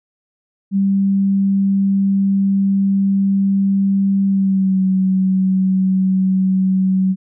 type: tone with pitch glide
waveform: sine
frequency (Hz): 196 to 188.67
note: G3 to F#3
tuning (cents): 0 to +34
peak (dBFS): -12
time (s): 0.71-7.16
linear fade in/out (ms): 50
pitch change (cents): -66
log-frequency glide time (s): 4.26-4.82
effects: none